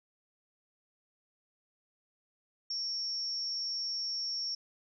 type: tone with amplitude modulation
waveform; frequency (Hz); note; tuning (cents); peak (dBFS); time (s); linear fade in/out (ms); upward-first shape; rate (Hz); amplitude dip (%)
sine; 5480; F8; -34; -30; 2.7-4.55; 5; sine; 221; 60
effects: none